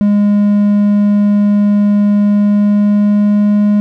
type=tone with pitch glide; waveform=triangle; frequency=205.4 to 207.1 Hz; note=G#3 to G#3; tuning=-19 to -5 cents; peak=-5 dBFS; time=0.01-3.8 s; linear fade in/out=0 ms; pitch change=+14 cents; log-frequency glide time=2.22-3.63 s; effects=none